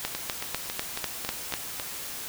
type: two click trains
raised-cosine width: 0.2 ms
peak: -14 / -10 dBFS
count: 7 / 7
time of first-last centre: 0.15-1.798 / 0.05-1.539 s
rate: 3.64 / 4.03 Hz
effects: white hiss -37 dBFS RMS until 2.28 s